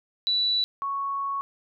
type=tone pair in turn; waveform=sine; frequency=3951 / 1108.7 Hz; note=B7 / C#6; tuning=0 / 0 cents; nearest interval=octave + minor seventh; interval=2200 cents; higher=first; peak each=-21 / -26 dBFS; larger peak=first; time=0.27-0.64 / 0.82-1.41 s; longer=second; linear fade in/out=0 ms; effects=none